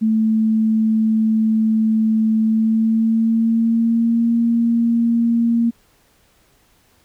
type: tone with pitch glide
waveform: sine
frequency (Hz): 220 to 232.7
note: A3 to A#3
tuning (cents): 0 to -3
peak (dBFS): -13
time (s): 0.01-5.71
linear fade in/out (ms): 20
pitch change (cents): +97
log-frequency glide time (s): 2.4-4.33
effects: pink hiss -57 dBFS RMS until 7.04 s